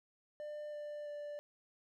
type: tone with pitch steps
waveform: triangle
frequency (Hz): 597 / 592.2 / 587.4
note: D5 / D5 / D5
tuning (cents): +28 / +14 / 0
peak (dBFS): -40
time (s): 0.4-1.39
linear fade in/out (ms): 0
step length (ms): 330
effects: none